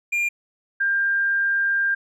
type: tone pair in turn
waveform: triangle / sine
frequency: 2400 / 1596.1 Hz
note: D7 / G6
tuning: +37 / +31 cents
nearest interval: perfect fifth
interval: 706 cents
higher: first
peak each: -18 dBFS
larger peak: neither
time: 0.12-0.29 / 0.8-1.95 s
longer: second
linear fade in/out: 10 ms
effects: none